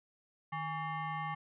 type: tone with frequency modulation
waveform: sine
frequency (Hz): 154.6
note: D#3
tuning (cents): -11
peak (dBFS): -35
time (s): 0.52-1.35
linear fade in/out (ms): 10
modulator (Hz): 978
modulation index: 1.6
effects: resampled to 8000 Hz